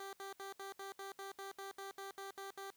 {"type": "tone bursts", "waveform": "15% pulse", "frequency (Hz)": 392, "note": "G4", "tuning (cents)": 0, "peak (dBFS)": -39, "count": 14, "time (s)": [0, 2.704], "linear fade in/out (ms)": 2, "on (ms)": 130, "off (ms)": 68, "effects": ["white hiss -72 dBFS RMS until 2.76 s"]}